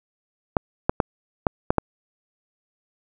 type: clicks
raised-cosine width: 1 ms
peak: -3 dBFS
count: 6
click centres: 0.568 / 0.895 / 1.002 / 1.468 / 1.705 / 1.783 s
effects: none